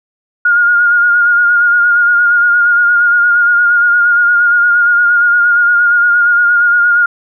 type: tone with vibrato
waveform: sine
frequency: 1424 Hz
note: F6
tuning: 33 cents sharp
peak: -6 dBFS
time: 0.45-7.06 s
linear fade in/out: 5 ms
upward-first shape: sine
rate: 8.6 Hz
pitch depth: 31 cents each way
effects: none